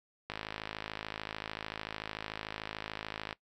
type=click train; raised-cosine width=0.3 ms; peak=-21 dBFS; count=163; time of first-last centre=0.3-3.328 s; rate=53.5 Hz; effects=noise-tail reverb RT60 0.1 s tail -20 dB re dry